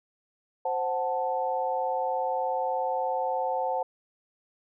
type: chord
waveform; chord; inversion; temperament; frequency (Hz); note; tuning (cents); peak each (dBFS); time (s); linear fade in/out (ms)
sine; F# diminished; second; equal; 523.3 / 740 / 880; C5 / F#5 / A5; 0 / 0 / 0; -30; 0.65-3.83; 5
effects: none